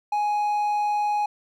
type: tone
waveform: triangle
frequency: 833 Hz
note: G#5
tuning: 5 cents sharp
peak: -19 dBFS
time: 0.12-1.26 s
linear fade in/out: 5 ms
effects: none